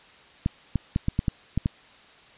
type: clicks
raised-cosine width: 5 ms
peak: -10 dBFS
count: 8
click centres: 0.461 / 0.757 / 0.961 / 1.084 / 1.191 / 1.282 / 1.576 / 1.659 s
effects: white hiss -52 dBFS RMS until 2.37 s + resampled to 8000 Hz